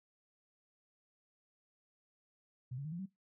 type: tone with pitch steps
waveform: sine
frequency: 126 / 139.81 / 155.12 / 172.12 / 190.98 Hz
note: B2 / C#3 / D#3 / F3 / G3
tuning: +35 / +15 / -5 / -25 / -45 cents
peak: -39 dBFS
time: 2.71-3.06 s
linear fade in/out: 10 ms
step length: 70 ms
effects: noise-tail reverb RT60 0.2 s tail -22 dB re dry